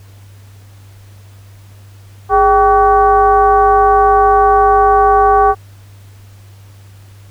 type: tone with frequency modulation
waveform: sine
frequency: 776 Hz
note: G5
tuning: 18 cents flat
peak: -6 dBFS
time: 2.29-5.55 s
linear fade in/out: 50 ms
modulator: 363 Hz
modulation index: 1.1
effects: added 99 Hz sine -36 dBFS peak until 7.3 s + pink hiss -48 dBFS RMS until 7.3 s